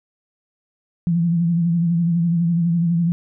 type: tone with vibrato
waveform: sine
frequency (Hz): 169.7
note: F3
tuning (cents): -49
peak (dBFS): -15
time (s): 1.07-3.12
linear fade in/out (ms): 0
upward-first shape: sine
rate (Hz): 12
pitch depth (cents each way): 51
effects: none